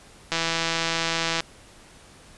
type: click train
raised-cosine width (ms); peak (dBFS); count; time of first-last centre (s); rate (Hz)
0.2; -7; 180; 0.32-1.405; 165
effects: pink hiss -50 dBFS RMS until 2.37 s + resampled to 24000 Hz